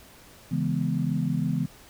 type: chord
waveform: sine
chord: C# minor seventh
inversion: none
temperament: equal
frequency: 138.59 / 164.81 / 207.7 / 246.9 Hz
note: C#3 / E3 / G#3 / B3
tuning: 0 / 0 / 0 / 0 cents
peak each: -29 / -27 / -31 / -30 dBFS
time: 0.51-1.66 s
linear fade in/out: 10 ms
effects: pink hiss -51 dBFS RMS until 1.89 s